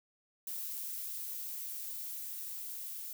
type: noise with level ramp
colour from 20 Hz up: violet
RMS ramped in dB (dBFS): -40 to -43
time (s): 0.47-3.13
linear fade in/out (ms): 2
effects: none